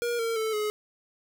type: tone with pitch steps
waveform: square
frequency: 475.4 / 457.4 / 440 / 423.3 Hz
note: A#4 / A#4 / A4 / G#4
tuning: +34 / -33 / 0 / +33 cents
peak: -27 dBFS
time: 0.02-0.7 s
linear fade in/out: 0 ms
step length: 170 ms
effects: none